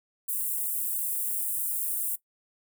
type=high-pass noise; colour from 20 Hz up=white; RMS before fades=-30 dBFS; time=0.28-2.16 s; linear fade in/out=10 ms; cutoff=8500 Hz; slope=48 dB/octave; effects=noise-tail reverb RT60 0.1 s tail -18 dB re dry